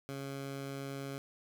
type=tone; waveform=15% pulse; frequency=137.8 Hz; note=C#3; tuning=10 cents flat; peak=-33 dBFS; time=0.09-1.18 s; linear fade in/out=0 ms; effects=none